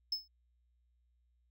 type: tone with exponential decay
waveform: triangle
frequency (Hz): 5220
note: E8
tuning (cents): -18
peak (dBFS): -27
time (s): 0.12-0.28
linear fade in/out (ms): 5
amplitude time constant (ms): 33
effects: tanh soft clip ceiling -25 dBFS + added 60 Hz sine -70 dBFS peak until 1.5 s